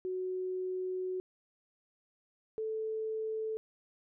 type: tone pair in turn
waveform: sine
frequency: 370 / 438.8 Hz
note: F#4 / A4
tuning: 0 / -5 cents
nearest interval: minor third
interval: 295 cents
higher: second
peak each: -33 / -33 dBFS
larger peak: neither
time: 0.05-1.2 / 2.58-3.57 s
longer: first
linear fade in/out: 0 ms
effects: none